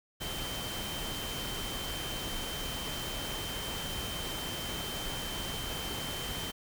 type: tone in noise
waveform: sine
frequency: 3108 Hz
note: G7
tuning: 16 cents flat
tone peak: -40 dBFS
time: 0.2-6.52 s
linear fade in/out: 20 ms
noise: pink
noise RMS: -38 dBFS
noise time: 0.2-6.52 s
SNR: -5 dB
effects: none